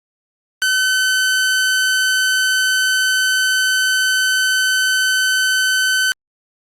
sawtooth tone, 1522 Hz, F#6, 48 cents sharp, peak -10 dBFS, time 0.62-6.12 s, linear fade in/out 0 ms, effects low-pass 12000 Hz 12 dB/octave + Opus 48 kbps

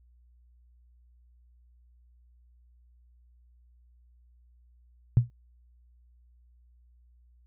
sine tone with exponential decay, 120 Hz, B2, 49 cents flat, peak -12 dBFS, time 5.17-5.3 s, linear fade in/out 0 ms, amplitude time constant 27 ms, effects added 60 Hz sine -57 dBFS peak until 7.46 s

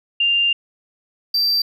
sine / triangle tone pair in turn, 2794 / 4686 Hz, F7 / D8, 0 / -5 cents, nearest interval major sixth, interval 895 cents, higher second, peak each -14 / -14 dBFS, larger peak neither, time 0.2-0.53 / 1.34-1.62 s, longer first, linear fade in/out 5 ms, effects none

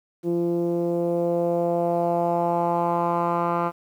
10% pulse tone with low-pass filter sweep, 171.7 Hz, F3, 29 cents flat, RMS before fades -23 dBFS, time 0.23-3.72 s, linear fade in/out 50 ms, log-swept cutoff 340 to 1300 Hz, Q 2.7, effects 9-bit

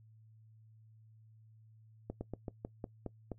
slowing click train, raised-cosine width 2 ms, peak -26 dBFS, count 8, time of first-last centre 2.1-3.317 s, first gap 110 ms, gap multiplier 1.15, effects noise-tail reverb RT60 0.1 s tail -20 dB re dry + added 110 Hz sine -58 dBFS peak until 3.38 s

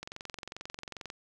click train, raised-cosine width 0.2 ms, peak -23 dBFS, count 25, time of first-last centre 0.03-1.101 s, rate 22.4 Hz, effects none

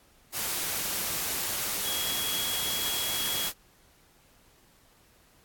sine tone in noise, 3322 Hz, G#7, in tune, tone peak -32 dBFS, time 1.83-3.51 s, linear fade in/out 50 ms, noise white, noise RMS -31 dBFS, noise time 0.32-3.53 s, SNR -4 dB, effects pink hiss -61 dBFS RMS until 5.44 s + AAC 64 kbps

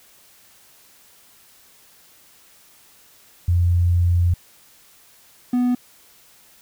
sine / triangle tone pair in turn, 87.31 / 246.9 Hz, F2 / B3, 0 / 0 cents, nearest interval octave + tritone, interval 1800 cents, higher second, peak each -14 dBFS, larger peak neither, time 3.48-4.34 / 5.53-5.75 s, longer first, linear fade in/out 5 ms, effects white hiss -52 dBFS RMS until 6.61 s

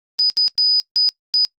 sine tone bursts at uneven times, 4978 Hz, D#8, in tune, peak -12 dBFS, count 5, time 0.19-0.3 / 0.37-0.48 / 0.58-0.8 / 0.96-1.09 / 1.34-1.45 s, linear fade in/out 0 ms, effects noise-tail reverb RT60 0.1 s tail -24 dB re dry + Opus 24 kbps

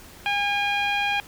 sawtooth tone with low-pass filter, 812 Hz, G#5, 39 cents flat, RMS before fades -24 dBFS, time 0.26-1.2 s, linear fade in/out 0 ms, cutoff 2800 Hz, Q 5.2, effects pink hiss -46 dBFS RMS until 1.27 s

